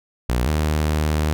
sawtooth tone pair in turn, 60.8 / 76.6 Hz, B1 / D#2, -26 / -27 cents, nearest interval major third, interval 399 cents, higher second, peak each -14 dBFS, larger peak neither, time 0.29-0.47 / 0.47-1.33 s, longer second, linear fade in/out 0 ms, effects none

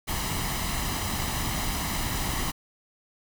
pink noise with comb filter, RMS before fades -29 dBFS, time 0.07-2.52 s, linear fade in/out 20 ms, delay 1 ms, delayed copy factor +0.55, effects none

